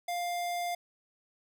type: tone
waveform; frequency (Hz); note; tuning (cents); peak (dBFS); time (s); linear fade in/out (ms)
square; 701; F5; +6; -32; 0.08-0.75; 5
effects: none